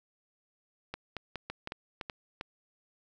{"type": "clicks", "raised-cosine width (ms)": 0.3, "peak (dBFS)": -21, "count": 9, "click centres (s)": [0.94, 1.167, 1.357, 1.5, 1.674, 1.721, 2.012, 2.098, 2.411], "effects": []}